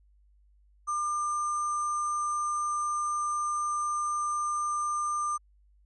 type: tone with sample-and-hold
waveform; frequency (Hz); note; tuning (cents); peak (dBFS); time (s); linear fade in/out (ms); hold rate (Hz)
sine; 1198; D6; +34; -27; 0.87-5.38; 20; 7350
effects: added 50 Hz sine -59 dBFS peak until 5.85 s + resampled to 22050 Hz